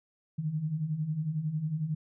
sine beating tone pair, 146.83 / 157.83 Hz, D3 / D#3, 0 / +25 cents, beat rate 11 Hz, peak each -36 / -30 dBFS, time 0.38-1.95 s, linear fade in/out 10 ms, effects none

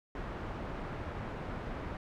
pink low-pass noise, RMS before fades -40 dBFS, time 0.15-1.97 s, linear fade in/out 2 ms, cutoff 1500 Hz, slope 12 dB/octave, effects none

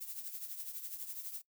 violet noise with tremolo, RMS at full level -41 dBFS, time 0-1.42 s, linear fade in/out 20 ms, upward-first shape triangle, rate 12 Hz, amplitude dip 70%, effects noise-tail reverb RT60 0.1 s tail -20 dB re dry

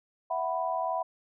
sine chord, E suspended second, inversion none, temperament just, 659.3 / 741.7 / 988.9 Hz, E5 / F#5 / B5, 0 / +4 / +2 cents, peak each -32 dBFS, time 0.3-1.03 s, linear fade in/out 10 ms, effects none

